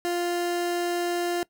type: tone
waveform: 30% pulse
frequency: 349.2 Hz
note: F4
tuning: in tune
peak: -22 dBFS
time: 0.05-1.43 s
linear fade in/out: 0 ms
effects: noise-tail reverb RT60 0.1 s tail -21 dB re dry